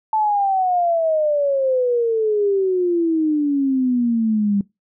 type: exponential sweep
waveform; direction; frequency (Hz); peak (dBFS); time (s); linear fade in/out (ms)
sine; down; 880 to 197.9; -15; 0.13-4.61; 2
effects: noise-tail reverb RT60 0.2 s tail -22 dB re dry